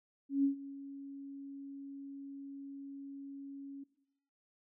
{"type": "tone with ADSR envelope", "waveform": "sine", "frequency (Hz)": 277.2, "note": "C#4", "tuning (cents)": 0, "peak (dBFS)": -25, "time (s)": [0.29, 3.84], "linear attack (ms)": 150, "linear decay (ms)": 110, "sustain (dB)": -19, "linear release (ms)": 9, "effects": ["noise-tail reverb RT60 0.8 s tail -19 dB re dry"]}